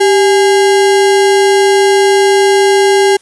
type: tone with sample-and-hold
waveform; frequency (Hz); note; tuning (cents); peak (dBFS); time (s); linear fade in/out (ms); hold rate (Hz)
sine; 391.9; G4; 0; -5; 0-3.17; 10; 1225
effects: white hiss -47 dBFS RMS until 3.21 s + resampled to 24000 Hz